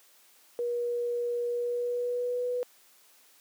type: tone with pitch glide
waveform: sine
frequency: 479.7 to 492.9 Hz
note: A#4 to B4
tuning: +50 to -3 cents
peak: -27 dBFS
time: 0.59-2.63 s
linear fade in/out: 0 ms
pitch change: +47 cents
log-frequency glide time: 1.49-2.46 s
effects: white hiss -60 dBFS RMS until 3.4 s + high-pass 300 Hz 12 dB/octave